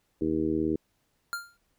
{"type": "harmonic tone", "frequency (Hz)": 78.9, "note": "D#2", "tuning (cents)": 25, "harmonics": [1, 2, 3, 4, 5, 6], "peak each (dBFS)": [-39, -38, -33, -27, -31, -37], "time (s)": [0.21, 0.76], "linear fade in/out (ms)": 5}
{"type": "tone with exponential decay", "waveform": "square", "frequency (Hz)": 1396.9, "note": "F6", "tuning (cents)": 0, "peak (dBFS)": -28, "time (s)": [1.33, 1.57], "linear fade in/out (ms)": 0, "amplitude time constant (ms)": 51}
{"effects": ["pink hiss -73 dBFS RMS until 1.78 s"]}